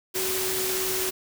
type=tone in noise; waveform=sine; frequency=375.1 Hz; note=F#4; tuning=24 cents sharp; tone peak=-30 dBFS; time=0.14-1.11 s; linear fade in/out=20 ms; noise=white; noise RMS=-28 dBFS; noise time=0.14-1.11 s; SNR=-5 dB; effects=none